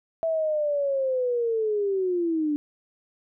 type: linear sweep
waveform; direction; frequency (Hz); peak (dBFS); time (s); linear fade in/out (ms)
sine; down; 659.3 to 290; -22; 0.23-2.56; 0
effects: none